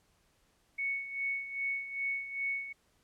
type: tone with tremolo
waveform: sine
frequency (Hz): 2217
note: C#7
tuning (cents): 0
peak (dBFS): -30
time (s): 0.78-2.73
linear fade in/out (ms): 10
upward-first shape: sine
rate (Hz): 2.5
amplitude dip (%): 70
effects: pink hiss -71 dBFS RMS until 3.03 s + low-pass 12000 Hz 12 dB/octave